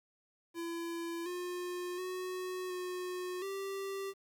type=tone with pitch steps; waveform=square; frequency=337.1 / 357 / 368 / 362.9 / 390.9 Hz; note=E4 / F4 / F#4 / F#4 / G4; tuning=+39 / +38 / -9 / -34 / -5 cents; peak=-38 dBFS; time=0.54-4.14 s; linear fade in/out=50 ms; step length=720 ms; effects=11-bit